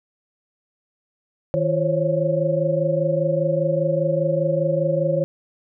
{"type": "tone cluster", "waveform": "sine", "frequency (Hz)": [158.3, 342.4, 533, 558], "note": ["D#3", "F4", "C5", "C#5"], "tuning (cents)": [30, -34, 32, 11], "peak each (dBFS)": [-23, -29, -22, -22], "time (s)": [1.54, 5.24], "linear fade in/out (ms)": 0, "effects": []}